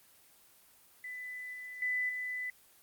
sine tone with level steps, 1998 Hz, B6, 20 cents sharp, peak -40 / -42 / -30 / -35 dBFS, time 1.04-2.5 s, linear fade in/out 2 ms, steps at 1.53 / 1.82 / 2.09 s, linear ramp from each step 2 ms, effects white hiss -62 dBFS RMS until 2.82 s + Opus 24 kbps

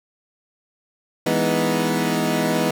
20% pulse chord, E major seventh, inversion none, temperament equal, 164.81 / 207.7 / 246.9 / 311.1 Hz, E3 / G#3 / B3 / D#4, 0 / 0 / 0 / 0 cents, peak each -19 / -20 / -18 / -21 dBFS, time 1.26-2.71 s, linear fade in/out 5 ms, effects none

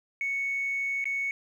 sine tone with dropouts, 2217 Hz, C#7, in tune, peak -26 dBFS, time 0.21-1.31 s, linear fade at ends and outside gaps 1 ms, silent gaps 1.042-1.055 s, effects tanh soft clip ceiling -23 dBFS + 10-bit

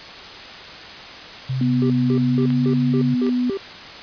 sine tone with pitch glide, 130.81 to 138.59 Hz, C3 to C#3, 0 to 0 cents, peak -20 dBFS, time 1.49-3.15 s, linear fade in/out 10 ms, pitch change +100 cents, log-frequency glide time 2.18-2.64 s
sine tone, 248 Hz, B3, 7 cents sharp, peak -17 dBFS, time 1.61-3.5 s, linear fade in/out 2 ms
triangle tone bursts, 392 Hz, G4, in tune, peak -20 dBFS, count 7, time 1.82-3.573 s, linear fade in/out 2 ms, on 79 ms, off 200 ms
clicks, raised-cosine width 0.3 ms, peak -18 dBFS, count 2, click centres 2.504 / 3.266 s
effects white hiss -36 dBFS RMS until 4.02 s + resampled to 11025 Hz

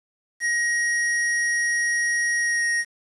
square tone with pitch glide, 1887 to 1875 Hz, A#6 to A#6, +21 to +10 cents, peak -21 dBFS, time 0.4-2.85 s, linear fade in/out 50 ms, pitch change -11 cents, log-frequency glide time 2.37-2.63 s, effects resampled to 24000 Hz + 8-bit

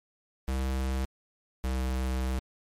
square tone pair in turn, 65.7 / 64.53 Hz, C2 / C2, +8 / -23 cents, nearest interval unison, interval 31 cents, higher first, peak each -28 dBFS, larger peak neither, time 0.48-1.05 / 1.64-2.39 s, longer second, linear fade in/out 0 ms, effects MP3 64 kbps

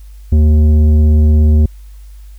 triangle tone with tanh clipping, 76.4 Hz, D#2, 31 cents flat, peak -7 dBFS, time 0.32-1.66 s, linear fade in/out 5 ms, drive 14 dB, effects added 50 Hz sine -31 dBFS peak until 2.38 s + white hiss -52 dBFS RMS until 2.38 s

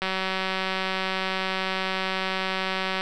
click train, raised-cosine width 0.3 ms, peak -11 dBFS, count 566, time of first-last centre 0.02-3.009 s, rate 189 Hz, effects none

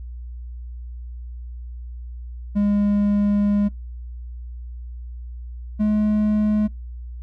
triangle tone pair in turn, 204.7 / 211.8 Hz, G#3 / G#3, -25 / +34 cents, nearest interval minor second, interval 59 cents, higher second, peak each -14 dBFS, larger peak neither, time 2.55-3.69 / 5.79-6.68 s, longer first, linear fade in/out 20 ms, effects noise-tail reverb RT60 0.2 s tail -26 dB re dry + added 60 Hz sine -31 dBFS peak until 7.22 s

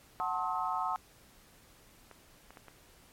sine chord, F# diminished seventh, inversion none, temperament just, 740 / 888 / 1065.6 / 1278.7 Hz, F#5 / A5 / C6 / Eb6, 0 / +16 / +31 / +47 cents, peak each -36 dBFS, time 0.2-0.96 s, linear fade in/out 0 ms
clicks, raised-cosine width 0.5 ms, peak -34 dBFS, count 4, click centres 2.113 / 2.506 / 2.572 / 2.683 s
effects pink hiss -60 dBFS RMS until 3.12 s + MP3 64 kbps

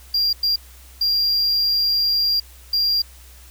triangle tone bursts at uneven times, 4775 Hz, D8, 28 cents sharp, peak -15 dBFS, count 4, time 0.14-0.33 / 0.43-0.56 / 1.01-2.4 / 2.73-3.02 s, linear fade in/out 5 ms, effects added 63 Hz sine -43 dBFS peak until 3.5 s + white hiss -48 dBFS RMS until 3.5 s

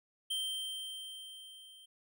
square tone with level ramp, 3136 Hz, G7, in tune, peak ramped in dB -33 to -55 dBFS, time 0.3-1.86 s, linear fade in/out 10 ms, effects none

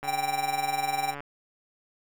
square tone with tremolo, 784 Hz, G5, in tune, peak -24 dBFS, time 0.03-1.15 s, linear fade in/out 50 ms, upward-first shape sine, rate 20 Hz, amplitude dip 75%
click train, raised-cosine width 0.5 ms, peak -23 dBFS, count 169, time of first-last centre 0.03-1.205 s, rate 143 Hz
effects none

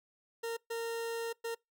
40% pulse tone bursts at uneven times, 460.8 Hz, A#4, 20 cents flat, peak -34 dBFS, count 3, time 0.43-0.57 / 0.7-1.33 / 1.44-1.55 s, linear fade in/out 10 ms, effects noise-tail reverb RT60 0.2 s tail -25 dB re dry

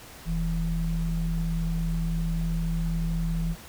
sine tone pair together, 41.06 / 165 Hz, E1 / E3, -6 / +2 cents, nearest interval 2 octaves, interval 2408 cents, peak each -27 dBFS, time 0.25-3.56 s, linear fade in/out 50 ms, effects pink hiss -46 dBFS RMS until 3.68 s

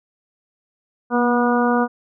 harmonic tone with a mistuned harmonic, 242.5 Hz, B3, 31 cents flat, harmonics 1 / 2 / 3 / 4 / 5 / 6, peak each -18 / -21 / -23 / -24 / -25 / -26 dBFS, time 1.1-1.88 s, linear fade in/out 50 ms, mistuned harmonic 1, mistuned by -21 cents, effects none

